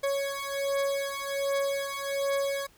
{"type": "beating tone pair", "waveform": "40% pulse", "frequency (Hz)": [554.4, 555.7], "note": ["C#5", "C#5"], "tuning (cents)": [0, 4], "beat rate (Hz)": 1.3, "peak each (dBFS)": -30, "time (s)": [0.03, 2.67], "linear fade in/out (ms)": 10, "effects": ["pink hiss -60 dBFS RMS until 2.77 s"]}